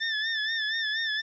25% pulse tone with vibrato, 1767 Hz, A6, 7 cents sharp, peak -23 dBFS, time 0-1.22 s, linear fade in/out 20 ms, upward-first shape sine, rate 4.2 Hz, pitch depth 62 cents each way, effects resampled to 16000 Hz + 10-bit

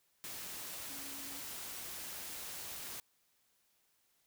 sine tone in noise, 277.2 Hz, C#4, in tune, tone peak -54 dBFS, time 0.9-1.4 s, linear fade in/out 0 ms, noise white, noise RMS -45 dBFS, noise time 0.24-3 s, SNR -12 dB, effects white hiss -75 dBFS RMS until 4.26 s

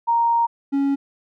sine / triangle tone pair in turn, 932.3 / 277.8 Hz, A#5 / C#4, 0 / +4 cents, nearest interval octave + major sixth, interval 2096 cents, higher first, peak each -15 dBFS, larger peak neither, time 0.07-0.47 / 0.72-0.96 s, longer first, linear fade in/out 20 ms, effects none

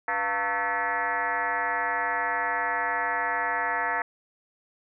sine tone with frequency modulation, 1318.5 Hz, E6, in tune, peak -24 dBFS, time 0.08-4.02 s, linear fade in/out 2 ms, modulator 206 Hz, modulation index 3.3, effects none

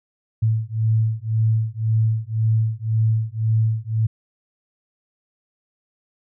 sine beating tone pair, 110 / 111.9 Hz, A2 / A2, 0 / +30 cents, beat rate 1.9 Hz, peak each -20 dBFS, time 0.42-4.07 s, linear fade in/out 10 ms, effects none

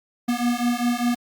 square beating tone pair, 238.8 / 243.8 Hz, A#3 / B3, +42 / -22 cents, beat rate 5 Hz, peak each -24 dBFS, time 0.28-1.15 s, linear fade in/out 10 ms, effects Opus 48 kbps

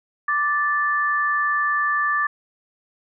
sine tone pair together, 1174.7 / 1755.7 Hz, D6 / A6, 0 / -4 cents, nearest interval perfect fifth, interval 696 cents, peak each -21 dBFS, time 0.28-2.27 s, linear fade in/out 5 ms, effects none

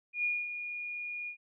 sine tone with ADSR envelope, 2436 Hz, D#7, 37 cents flat, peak -27 dBFS, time 0.13-1.37 s, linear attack 110 ms, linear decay 230 ms, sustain -9 dB, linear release 89 ms, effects none

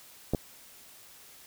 clicks, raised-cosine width 2 ms, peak -14 dBFS, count 2, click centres 0.336 / 0.348 s, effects white hiss -53 dBFS RMS until 1.46 s

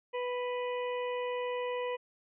harmonic tone, 493.9 Hz, B4, in tune, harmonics 1 / 2 / 4 / 5 / 6, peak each -33 / -39 / -45 / -47 / -49 dBFS, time 0.13-1.97 s, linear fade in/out 20 ms, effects none

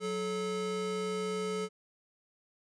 square tone pair together, 185 / 431.7 Hz, F#3 / A4, 0 / -33 cents, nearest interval octave + minor third, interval 1467 cents, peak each -39 / -34 dBFS, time 0-1.69 s, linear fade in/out 50 ms, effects resampled to 22050 Hz

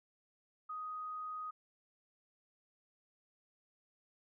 sine tone, 1249 Hz, D#6, 6 cents sharp, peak -40 dBFS, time 0.69-1.51 s, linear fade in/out 10 ms, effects none

